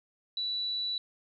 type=tone; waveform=sine; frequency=3948 Hz; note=B7; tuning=1 cent flat; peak=-30 dBFS; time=0.37-0.98 s; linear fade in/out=2 ms; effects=none